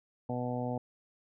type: harmonic tone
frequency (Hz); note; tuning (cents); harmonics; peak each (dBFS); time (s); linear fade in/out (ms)
123.6; B2; +2; 1 / 2 / 3 / 4 / 5 / 6 / 7; -37 / -36 / -48 / -39 / -41 / -41 / -44; 0.29-0.78; 5
effects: none